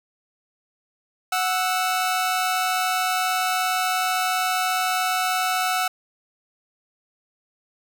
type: tone pair together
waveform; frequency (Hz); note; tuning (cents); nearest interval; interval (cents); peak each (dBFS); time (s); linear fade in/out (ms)
sawtooth; 739 / 1315.6; F#5 / E6; -2 / -4; minor seventh; 998; -19 / -21; 1.32-5.88; 5
effects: none